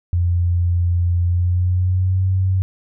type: tone with pitch glide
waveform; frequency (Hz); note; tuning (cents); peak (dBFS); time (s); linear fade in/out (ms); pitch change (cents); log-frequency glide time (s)
sine; 87.31 to 94.12; F2 to F#2; 0 to +30; -14; 0.13-2.62; 0; +130; 1.24-2.24
effects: none